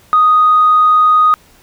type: tone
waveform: sine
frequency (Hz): 1244.5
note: D#6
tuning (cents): 0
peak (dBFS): -5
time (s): 0.13-1.34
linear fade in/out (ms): 0
effects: tanh soft clip ceiling -1 dBFS + pink hiss -47 dBFS RMS until 1.62 s

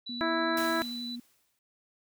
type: tone with pitch glide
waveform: sine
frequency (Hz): 3951 to 3976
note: B7 to B7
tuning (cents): 0 to +11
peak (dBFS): -37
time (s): 0.06-1.16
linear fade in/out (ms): 10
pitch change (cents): +11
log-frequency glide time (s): 0.18-0.4
type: tone with vibrato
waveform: sine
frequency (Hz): 241.5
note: B3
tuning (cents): -39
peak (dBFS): -37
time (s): 0.09-1.2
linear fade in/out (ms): 5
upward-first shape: sine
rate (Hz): 11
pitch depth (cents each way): 16
type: harmonic tone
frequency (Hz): 329.6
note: E4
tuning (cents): 0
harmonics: 1 / 2 / 3 / 4 / 5 / 6 / 7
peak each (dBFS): -31 / -33 / -35 / -34 / -33 / -44 / -47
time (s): 0.21-0.82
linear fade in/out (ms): 0
type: noise with exponential decay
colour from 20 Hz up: white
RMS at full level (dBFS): -38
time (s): 0.57-1.59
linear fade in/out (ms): 1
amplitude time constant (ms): 220
effects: none

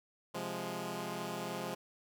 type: chord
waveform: 10% pulse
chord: F minor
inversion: second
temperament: equal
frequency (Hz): 130.81 / 174.61 / 207.7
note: C3 / F3 / Ab3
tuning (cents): 0 / 0 / 0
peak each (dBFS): -37 / -33 / -33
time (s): 0.34-1.75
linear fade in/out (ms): 10
effects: none

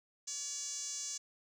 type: tone with band-pass filter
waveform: 5% pulse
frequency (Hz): 571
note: D5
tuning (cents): -49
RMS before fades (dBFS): -41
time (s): 0.27-1.18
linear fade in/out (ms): 10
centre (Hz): 6500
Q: 5.2
effects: none

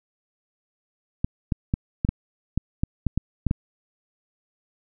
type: clicks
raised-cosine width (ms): 5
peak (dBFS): -9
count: 11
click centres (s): 1.245 / 1.522 / 1.739 / 2.049 / 2.09 / 2.576 / 2.835 / 3.067 / 3.176 / 3.467 / 3.511
effects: none

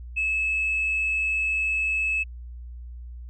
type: tone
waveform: sine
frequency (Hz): 2597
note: E7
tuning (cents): -26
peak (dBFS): -21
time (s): 0.16-2.24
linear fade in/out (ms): 20
effects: tanh soft clip ceiling -18 dBFS + added 60 Hz sine -36 dBFS peak until 3.29 s

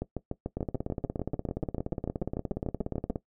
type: two click trains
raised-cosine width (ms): 2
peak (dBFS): -18 / -18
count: 22 / 45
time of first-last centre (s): 0.02-3.104 / 0.57-3.158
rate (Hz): 6.81 / 17
effects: noise-tail reverb RT60 0.1 s tail -17 dB re dry

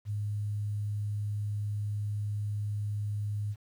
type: tone with quantisation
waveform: sine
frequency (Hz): 103.83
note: G#2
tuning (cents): 0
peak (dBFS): -30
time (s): 0.05-3.56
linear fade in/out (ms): 50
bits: 10
effects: none

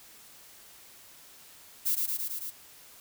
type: noise with echo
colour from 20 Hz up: violet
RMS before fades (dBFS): -27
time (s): 1.85-1.96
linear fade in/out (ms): 20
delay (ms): 110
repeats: 5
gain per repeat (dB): -2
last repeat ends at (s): 2.51
effects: white hiss -53 dBFS RMS until 3 s

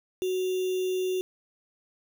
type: tone with sample-and-hold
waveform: sine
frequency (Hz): 370.7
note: F#4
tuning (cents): +3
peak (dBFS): -25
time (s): 0.22-1.21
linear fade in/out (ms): 0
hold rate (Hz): 3150
effects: none

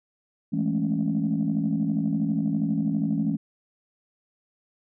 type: chord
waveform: sine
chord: A major seventh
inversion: second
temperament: equal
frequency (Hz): 164.81 / 207.7 / 220 / 277.2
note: E3 / G#3 / A3 / C#4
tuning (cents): 0 / 0 / 0 / 0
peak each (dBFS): -27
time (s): 0.52-3.37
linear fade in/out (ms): 20
effects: tanh soft clip ceiling -15 dBFS

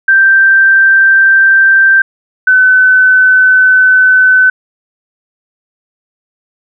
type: tone pair in turn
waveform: sine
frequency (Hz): 1568 / 1513.6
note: G6 / F#6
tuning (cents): 0 / +39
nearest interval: minor second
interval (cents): 61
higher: first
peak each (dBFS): -3 / -3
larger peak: neither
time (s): 0.08-2.02 / 2.47-4.5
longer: second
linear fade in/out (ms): 5
effects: none

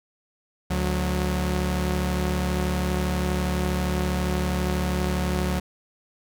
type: tone pair together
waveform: sawtooth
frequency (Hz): 72.4 / 182.44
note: D2 / F#3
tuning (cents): -24 / -24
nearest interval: octave + major third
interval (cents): 1600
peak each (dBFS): -21 / -22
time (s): 0.7-5.6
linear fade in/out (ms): 10
effects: none

